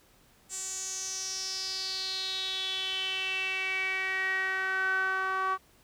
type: tone with band-pass filter sweep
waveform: sawtooth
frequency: 379.6 Hz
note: F#4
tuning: 44 cents sharp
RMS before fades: -32 dBFS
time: 0.49-5.58 s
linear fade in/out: 50 ms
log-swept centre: 7600 to 1200 Hz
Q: 6.8
effects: pink hiss -62 dBFS RMS until 5.83 s